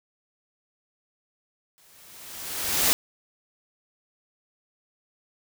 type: noise with exponential growth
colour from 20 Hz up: white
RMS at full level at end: -19 dBFS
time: 1.78-2.93 s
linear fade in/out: 0 ms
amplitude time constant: 250 ms
effects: none